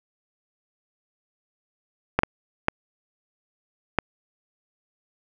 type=clicks; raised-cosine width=0.5 ms; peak=-3 dBFS; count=4; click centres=2.19 / 2.234 / 2.684 / 3.987 s; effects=none